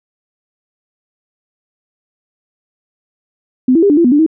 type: tone with pitch steps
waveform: sine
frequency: 255.1 / 330.4 / 402.4 / 292.7 / 338.5 / 245.6 / 292.2 / 319.3 Hz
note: C4 / E4 / G4 / D4 / E4 / B3 / D4 / D#4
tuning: -44 / +4 / +45 / -6 / +46 / -9 / -9 / +45 cents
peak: -6 dBFS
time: 3.68-4.264 s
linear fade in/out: 5 ms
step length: 73 ms
effects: none